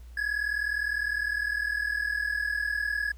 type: tone pair together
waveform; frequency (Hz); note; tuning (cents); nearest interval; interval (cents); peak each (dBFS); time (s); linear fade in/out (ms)
triangle; 1661.2 / 1701; G#6 / G#6; 0 / +41; unison; 41; -28; 0.17-3.12; 5
effects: added 60 Hz sine -43 dBFS peak until 3.17 s + pink hiss -62 dBFS RMS until 3.17 s